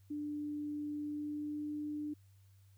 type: tone with pitch glide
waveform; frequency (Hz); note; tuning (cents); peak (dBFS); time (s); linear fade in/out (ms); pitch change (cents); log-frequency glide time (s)
sine; 295.7 to 298.1; D4 to D4; +12 to +26; -37; 0.1-2.14; 10; +14; 0.96-1.72
effects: added 97 Hz sine -60 dBFS peak until 2.77 s + white hiss -75 dBFS RMS until 2.77 s